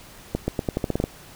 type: accelerating click train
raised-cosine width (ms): 2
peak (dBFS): -9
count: 10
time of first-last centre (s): 0.35-1.04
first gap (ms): 130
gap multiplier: 0.86
effects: pink hiss -46 dBFS RMS until 1.35 s